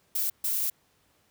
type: noise bursts at uneven times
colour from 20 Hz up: violet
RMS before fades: -28 dBFS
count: 2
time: 0.15-0.3 / 0.44-0.7 s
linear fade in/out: 5 ms
effects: pink hiss -67 dBFS RMS until 1.3 s + high-pass 60 Hz 12 dB/octave